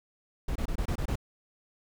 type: noise bursts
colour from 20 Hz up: brown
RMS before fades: -30 dBFS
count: 7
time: 0.48-1.156 s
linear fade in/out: 5 ms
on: 76 ms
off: 24 ms
effects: none